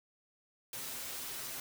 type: noise with comb filter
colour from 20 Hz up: white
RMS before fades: -42 dBFS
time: 0.73-1.6 s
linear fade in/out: 2 ms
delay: 7.6 ms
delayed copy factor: +0.9
effects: none